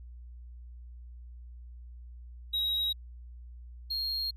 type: tone pair in turn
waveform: triangle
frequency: 3822 / 4247 Hz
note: A#7 / C8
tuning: +43 / +25 cents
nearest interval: major second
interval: 182 cents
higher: second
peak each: -26 / -29 dBFS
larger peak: first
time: 2.53-2.93 / 3.9-4.31 s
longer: second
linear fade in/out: 10 ms
effects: added 60 Hz sine -44 dBFS peak until 4.36 s + resampled to 32000 Hz